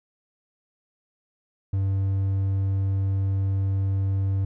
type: tone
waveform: triangle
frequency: 97.1 Hz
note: G2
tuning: 16 cents flat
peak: -19 dBFS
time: 1.73-4.45 s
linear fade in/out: 5 ms
effects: none